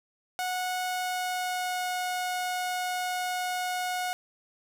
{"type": "tone with pitch glide", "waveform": "sawtooth", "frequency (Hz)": [733, 728.4], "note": ["F#5", "F#5"], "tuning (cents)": [-16, -27], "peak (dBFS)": -25, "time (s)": [0.39, 4.13], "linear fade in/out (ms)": 0, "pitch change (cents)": -11, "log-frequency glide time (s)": [0.82, 1.89], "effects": []}